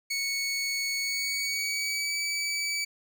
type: tone with pitch glide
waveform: 20% pulse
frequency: 2217 to 2294 Hz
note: C#7 to D7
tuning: 0 to -41 cents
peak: -23 dBFS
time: 0.1-2.85 s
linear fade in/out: 10 ms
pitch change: +59 cents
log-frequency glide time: 0.99-2.16 s
effects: none